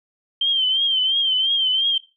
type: tone with vibrato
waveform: sine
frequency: 3136 Hz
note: G7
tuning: in tune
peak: -16 dBFS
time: 0.41-1.98 s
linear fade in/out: 5 ms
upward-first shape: triangle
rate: 2.9 Hz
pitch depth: 84 cents each way
effects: noise-tail reverb RT60 0.3 s tail -19 dB re dry